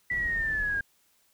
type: linear sweep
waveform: sine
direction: down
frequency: 1975.5 to 1606 Hz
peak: -26 dBFS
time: 0.1-0.81 s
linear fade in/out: 5 ms
type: noise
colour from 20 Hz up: brown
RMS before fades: -40 dBFS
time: 0.11-0.81 s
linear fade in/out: 2 ms
effects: white hiss -67 dBFS RMS until 1.33 s